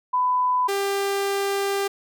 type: tone pair in turn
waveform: sine / sawtooth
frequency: 1000 / 396.9 Hz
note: B5 / G4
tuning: +21 / +22 cents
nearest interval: octave + major third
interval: 1599 cents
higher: first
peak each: -18 dBFS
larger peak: neither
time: 0.13-0.68 / 0.68-1.88 s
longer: second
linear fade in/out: 10 ms
effects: none